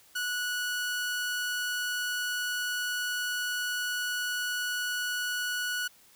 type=tone; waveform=sawtooth; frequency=1470 Hz; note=F#6; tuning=12 cents flat; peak=-26 dBFS; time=0.15-5.88 s; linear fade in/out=10 ms; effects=white hiss -59 dBFS RMS until 6.15 s